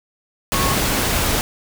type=tone in noise; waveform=sine; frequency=1097 Hz; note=C#6; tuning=18 cents flat; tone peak=-23 dBFS; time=0.53-0.74 s; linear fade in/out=0 ms; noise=pink; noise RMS=-19 dBFS; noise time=0.52-1.41 s; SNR=-7 dB; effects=none